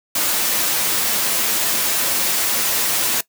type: noise with comb filter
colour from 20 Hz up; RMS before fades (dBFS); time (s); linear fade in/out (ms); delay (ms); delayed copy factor
white; -19; 0.15-3.21; 5; 8.9; +0.5
effects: noise-tail reverb RT60 0.1 s tail -20 dB re dry + high-pass 150 Hz 12 dB/octave